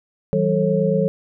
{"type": "tone cluster", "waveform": "sine", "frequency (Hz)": [163.2, 191.9, 441.8, 542], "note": ["E3", "G3", "A4", "C#5"], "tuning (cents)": [-17, -37, 7, -39], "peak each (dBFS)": -21, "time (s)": [0.33, 1.08], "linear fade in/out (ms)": 0, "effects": []}